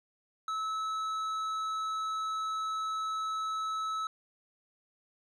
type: tone with tanh clipping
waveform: sine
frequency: 1300 Hz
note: E6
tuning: 24 cents flat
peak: -33 dBFS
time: 0.48-4.07 s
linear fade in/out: 2 ms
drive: 9 dB
effects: none